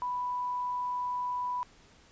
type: tone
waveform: sine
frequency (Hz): 989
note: B5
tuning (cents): +2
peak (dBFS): -30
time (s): 0.02-1.63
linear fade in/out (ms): 0
effects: pink hiss -59 dBFS RMS until 2.11 s + resampled to 16000 Hz